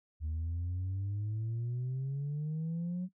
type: exponential sweep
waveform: sine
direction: up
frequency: 76.2 to 185 Hz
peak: -31 dBFS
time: 0.2-3.09 s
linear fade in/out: 50 ms
effects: noise-tail reverb RT60 0.1 s tail -21 dB re dry + tanh soft clip ceiling -31 dBFS